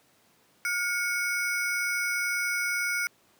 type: ring-modulated tone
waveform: square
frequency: 1824 Hz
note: A#6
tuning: 38 cents flat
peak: -24 dBFS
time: 0.65-3.07 s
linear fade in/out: 0 ms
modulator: 395 Hz
effects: pink hiss -63 dBFS RMS until 3.39 s + high-pass 150 Hz 12 dB/octave